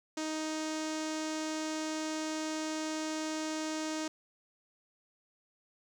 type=tone with low-pass filter; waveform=sawtooth; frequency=312.4 Hz; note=D#4; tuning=7 cents sharp; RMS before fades=-36 dBFS; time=0.17-4.08 s; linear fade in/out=5 ms; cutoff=6700 Hz; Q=2.6; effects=11-bit